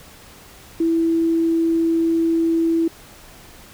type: tone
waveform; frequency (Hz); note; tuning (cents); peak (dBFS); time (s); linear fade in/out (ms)
sine; 329.8; E4; +1; -15; 0.8-2.88; 5
effects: pink hiss -44 dBFS RMS until 3.73 s